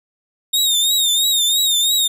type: tone with vibrato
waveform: sawtooth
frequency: 3695 Hz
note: A#7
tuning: 16 cents flat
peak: -11 dBFS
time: 0.53-2.08 s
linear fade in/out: 10 ms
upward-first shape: triangle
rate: 3 Hz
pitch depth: 93 cents each way
effects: none